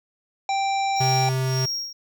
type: harmonic tone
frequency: 784 Hz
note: G5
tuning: in tune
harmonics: 1 / 3 / 5 / 7 / 9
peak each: -21 / -31 / -35 / -38 / -40 dBFS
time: 0.49-1.29 s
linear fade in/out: 2 ms
type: tone with tremolo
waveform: triangle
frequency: 5588 Hz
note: F8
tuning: in tune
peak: -23 dBFS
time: 0.96-1.93 s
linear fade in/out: 5 ms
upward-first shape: sine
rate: 1.7 Hz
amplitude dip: 90%
type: tone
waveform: square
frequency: 130.81 Hz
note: C3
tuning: in tune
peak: -22 dBFS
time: 1-1.66 s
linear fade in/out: 10 ms
effects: none